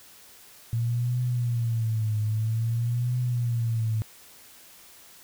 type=tone with vibrato; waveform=sine; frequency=115.3 Hz; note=A#2; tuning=19 cents flat; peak=-23 dBFS; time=0.73-4.02 s; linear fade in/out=0 ms; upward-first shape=triangle; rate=0.51 Hz; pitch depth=140 cents each way; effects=white hiss -51 dBFS RMS until 5.23 s